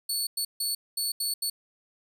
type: tone bursts at uneven times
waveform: 20% pulse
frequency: 4435 Hz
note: C#8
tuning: in tune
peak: -21 dBFS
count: 6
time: 0.09-0.27 / 0.37-0.45 / 0.6-0.75 / 0.97-1.12 / 1.2-1.34 / 1.42-1.5 s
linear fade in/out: 5 ms
effects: none